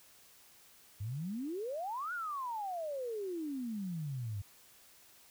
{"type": "exponential two-way sweep", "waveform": "sine", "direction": "up then down", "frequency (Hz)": [95.7, 1480, 95.7], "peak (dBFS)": -36, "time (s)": [1, 4.42], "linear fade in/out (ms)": 10, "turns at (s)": 2.13, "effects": ["white hiss -61 dBFS RMS until 5.3 s"]}